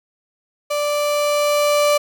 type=tone with level ramp; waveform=35% pulse; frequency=587 Hz; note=D5; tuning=1 cent flat; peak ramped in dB=-17 to -11 dBFS; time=0.7-1.98 s; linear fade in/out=10 ms; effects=none